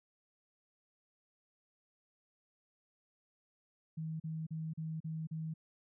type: tone bursts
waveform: sine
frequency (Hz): 159.3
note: D#3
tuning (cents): +41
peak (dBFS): -37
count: 6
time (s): 3.97-5.54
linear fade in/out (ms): 10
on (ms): 230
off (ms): 38
effects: none